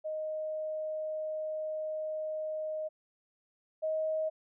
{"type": "tone pair in turn", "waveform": "sine", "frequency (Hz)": [622, 629.2], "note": ["D#5", "D#5"], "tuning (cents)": [-1, 19], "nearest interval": "unison", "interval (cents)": 20, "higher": "second", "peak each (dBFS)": [-33, -29], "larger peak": "second", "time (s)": [[0.04, 2.89], [3.82, 4.3]], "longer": "first", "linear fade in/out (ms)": 20, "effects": []}